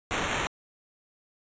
blue noise with sample-and-hold, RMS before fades -29 dBFS, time 0.11-0.47 s, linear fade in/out 0 ms, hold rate 4900 Hz, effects resampled to 16000 Hz

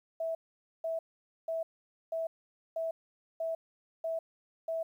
sine tone bursts, 654 Hz, E5, 14 cents flat, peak -31 dBFS, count 8, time 0.2-4.83 s, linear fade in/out 5 ms, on 150 ms, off 490 ms, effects 11-bit

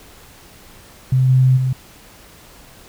sine tone with level steps, 129.6 Hz, C3, 16 cents flat, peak -11 / -9 / -15 dBFS, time 1.12-1.73 s, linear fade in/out 5 ms, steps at 1.28 / 1.56 s, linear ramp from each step 20 ms, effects pink hiss -44 dBFS RMS until 2.88 s

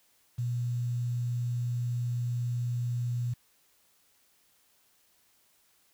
sine tone with quantisation, 121 Hz, B2, 35 cents flat, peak -28 dBFS, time 0.38-3.34 s, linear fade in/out 10 ms, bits 9, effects white hiss -67 dBFS RMS until 5.93 s

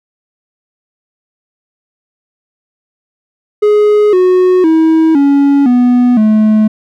triangle tone with pitch steps, 418.8 / 366.7 / 321.1 / 281.1 / 246.2 / 215.5 Hz, G#4 / F#4 / E4 / C#4 / B3 / A3, +15 / -15 / -45 / +24 / -5 / -36 cents, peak -3 dBFS, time 3.62-6.68 s, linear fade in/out 10 ms, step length 510 ms, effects none

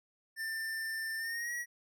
square tone with pitch glide, 1788 to 1916.3 Hz, A6 to A#6, +27 to +47 cents, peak -36 dBFS, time 0.36-1.66 s, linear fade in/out 50 ms, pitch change +120 cents, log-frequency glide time 1.18-1.53 s, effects none

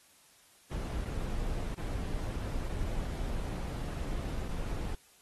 brown noise with dropouts, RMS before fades -35 dBFS, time 0.71-4.95 s, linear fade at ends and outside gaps 5 ms, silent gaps 1.05-1.055 / 1.746-1.776 / 2.687-2.691 / 4.483-4.489 s, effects white hiss -62 dBFS RMS until 5.21 s + AAC 32 kbps

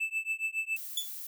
triangle tone with tremolo, 2637 Hz, E7, in tune, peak -25 dBFS, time 0-0.77 s, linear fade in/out 10 ms, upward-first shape triangle, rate 7.2 Hz, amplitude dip 100%
violet noise, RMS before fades -41 dBFS, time 0.76-1.27 s, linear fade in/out 5 ms
sawtooth tone with exponential decay, 3451 Hz, A7, 34 cents flat, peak -23 dBFS, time 0.97-1.12 s, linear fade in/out 5 ms, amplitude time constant 32 ms
effects none

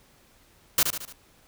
white noise with echo, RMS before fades -20 dBFS, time 0.78-0.83 s, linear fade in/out 2 ms, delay 74 ms, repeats 4, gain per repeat -6 dB, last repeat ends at 1.126 s, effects pink hiss -59 dBFS RMS until 1.47 s

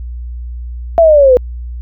sine linear sweep, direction down, 680 to 486.9 Hz, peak -3 dBFS, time 0.98-1.37 s, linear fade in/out 0 ms, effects added 60 Hz sine -21 dBFS peak until 1.81 s

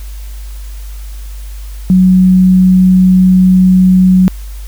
sine tone, 185 Hz, F#3, in tune, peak -3 dBFS, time 1.9-4.28 s, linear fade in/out 0 ms, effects added 50 Hz sine -22 dBFS peak until 4.67 s + white hiss -39 dBFS RMS until 4.67 s

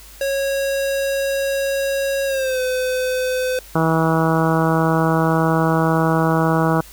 square tone with pitch glide, 549 to 509.3 Hz, C#5 to C5, -17 to -47 cents, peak -19 dBFS, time 0.21-3.59 s, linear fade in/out 2 ms, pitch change -130 cents, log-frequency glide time 2.26-2.6 s
harmonic tone, 161.8 Hz, E3, 32 cents flat, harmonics 1 / 2 / 3 / 4 / 5 / 6 / 7 / 8 / 9, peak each -18 / -21 / -23 / -24 / -25 / -26 / -26 / -27 / -28 dBFS, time 3.75-6.81 s, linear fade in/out 5 ms
effects added 50 Hz sine -43 dBFS peak until 6.92 s + white hiss -43 dBFS RMS until 6.92 s

